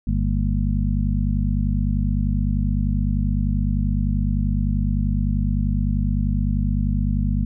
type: harmonic tone with a mistuned harmonic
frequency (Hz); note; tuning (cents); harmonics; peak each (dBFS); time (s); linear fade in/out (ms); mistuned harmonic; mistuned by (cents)
50; G1; +35; 1 / 2 / 3 / 4 / 5; -21 / -24 / -26 / -27 / -28; 0.07-7.45; 5; 5; -120
effects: none